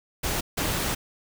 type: noise bursts at uneven times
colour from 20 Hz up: pink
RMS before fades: -27 dBFS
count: 2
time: 0.23-0.41 / 0.57-0.95 s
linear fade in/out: 10 ms
effects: none